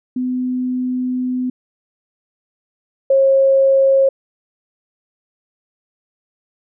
sine tone pair in turn, 252.6 / 540.4 Hz, B3 / C#5, +39 / -44 cents, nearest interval octave + minor second, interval 1317 cents, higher second, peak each -17 / -9 dBFS, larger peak second, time 0.16-1.5 / 3.1-4.09 s, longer first, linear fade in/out 5 ms, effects none

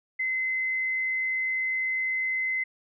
sine tone, 2052 Hz, C7, 34 cents flat, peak -25 dBFS, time 0.19-2.64 s, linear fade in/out 10 ms, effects none

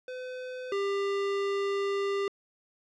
square tone pair in turn, 507 / 397.9 Hz, B4 / G4, +45 / +26 cents, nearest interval major third, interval 419 cents, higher first, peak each -37 / -28 dBFS, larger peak second, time 0.08-0.72 / 0.72-2.28 s, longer second, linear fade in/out 2 ms, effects low-pass 4000 Hz 12 dB/octave

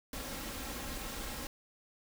pink noise with comb filter, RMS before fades -41 dBFS, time 0.13-1.47 s, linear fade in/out 2 ms, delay 3.7 ms, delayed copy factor +0.5, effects none

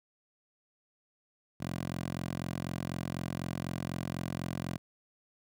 10% pulse tone with high-pass filter, 44.04 Hz, F1, 15 cents sharp, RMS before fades -37 dBFS, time 1.6-4.78 s, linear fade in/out 10 ms, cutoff 130 Hz, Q 1.2, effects none

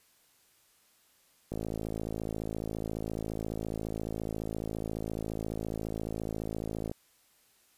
click train, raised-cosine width 2 ms, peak -22 dBFS, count 295, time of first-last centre 1.52-6.914 s, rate 54.5 Hz, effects white hiss -66 dBFS RMS until 7.77 s + resampled to 32000 Hz

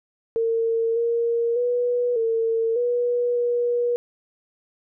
sine tone with pitch steps, 455.9 / 466.9 / 487.4 / 453.6 / 484.6 / 481.2 Hz, A#4 / A#4 / B4 / A#4 / B4 / B4, -39 / +3 / -23 / -47 / -33 / -45 cents, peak -19 dBFS, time 0.36-3.96 s, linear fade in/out 0 ms, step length 600 ms, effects none

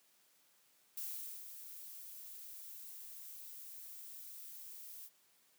violet noise with ADSR envelope, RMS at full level -42 dBFS, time 0.97-5.1 s, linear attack 7 ms, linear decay 460 ms, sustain -9 dB, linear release 49 ms, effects white hiss -71 dBFS RMS until 5.58 s + high-pass 150 Hz 12 dB/octave

